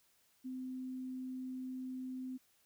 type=tone; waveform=sine; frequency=257.3 Hz; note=C4; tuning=29 cents flat; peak=-40 dBFS; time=0.44-2.38 s; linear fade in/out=20 ms; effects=white hiss -72 dBFS RMS until 2.65 s